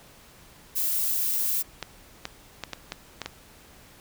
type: noise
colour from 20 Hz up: violet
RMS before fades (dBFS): -26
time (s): 0.75-1.63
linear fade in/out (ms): 20
type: clicks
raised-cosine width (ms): 0.2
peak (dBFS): -14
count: 7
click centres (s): 1.827 / 2.254 / 2.637 / 2.733 / 2.921 / 3.217 / 3.26
effects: pink hiss -52 dBFS RMS until 4 s